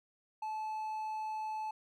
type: tone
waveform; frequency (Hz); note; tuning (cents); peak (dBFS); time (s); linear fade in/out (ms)
triangle; 867; A5; -26; -34; 0.42-1.71; 5
effects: none